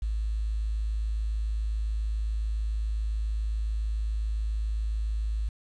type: tone with quantisation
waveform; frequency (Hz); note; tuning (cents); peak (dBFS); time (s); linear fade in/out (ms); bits
sine; 53.6; A1; -45; -26; 0.02-5.49; 5; 9
effects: resampled to 22050 Hz